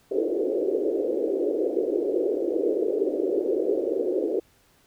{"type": "band-pass noise", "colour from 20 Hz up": "pink", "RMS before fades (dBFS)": -25, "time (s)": [0.11, 4.4], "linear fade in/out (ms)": 5, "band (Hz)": [330, 510], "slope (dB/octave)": 48, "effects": ["pink hiss -61 dBFS RMS until 4.86 s"]}